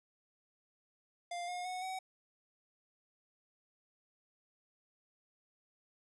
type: tone with pitch steps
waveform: square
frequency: 698.5 / 716.5 / 734.9 / 753.8 Hz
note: F5 / F5 / F#5 / F#5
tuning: 0 / +44 / -12 / +32 cents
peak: -39 dBFS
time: 1.31-1.99 s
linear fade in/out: 5 ms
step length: 170 ms
effects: resampled to 24000 Hz